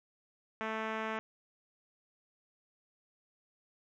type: tone with low-pass filter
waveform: 5% pulse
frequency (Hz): 220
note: A3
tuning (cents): 0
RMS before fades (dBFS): -37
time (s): 0.61-1.19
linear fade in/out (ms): 0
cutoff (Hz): 2100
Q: 0.7
effects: none